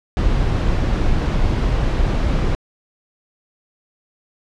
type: noise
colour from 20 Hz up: brown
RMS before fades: -17 dBFS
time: 0.17-2.55 s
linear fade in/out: 0 ms
effects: low-pass 5000 Hz 12 dB/octave